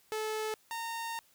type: tone pair in turn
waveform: sawtooth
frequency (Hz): 433.6 / 918.8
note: A4 / A#5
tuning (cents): -25 / -25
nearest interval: octave + minor second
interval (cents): 1300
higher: second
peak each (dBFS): -29 / -32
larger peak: first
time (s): 0.12-0.54 / 0.71-1.19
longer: second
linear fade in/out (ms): 0
effects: white hiss -66 dBFS RMS until 1.34 s